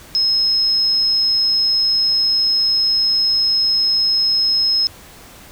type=tone; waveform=sine; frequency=5160 Hz; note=E8; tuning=38 cents flat; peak=-13 dBFS; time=0.15-4.87 s; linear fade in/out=0 ms; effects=pink hiss -41 dBFS RMS until 5.51 s